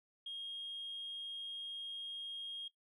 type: tone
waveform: sine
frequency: 3249 Hz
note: G#7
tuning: 39 cents flat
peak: -40 dBFS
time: 0.26-2.68 s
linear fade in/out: 5 ms
effects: noise-tail reverb RT60 0.1 s tail -17 dB re dry + tanh soft clip ceiling -38 dBFS